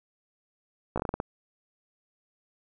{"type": "slowing click train", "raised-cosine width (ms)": 1, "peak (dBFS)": -15, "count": 8, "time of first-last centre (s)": [0.96, 1.201], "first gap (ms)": 16, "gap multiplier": 1.25, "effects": []}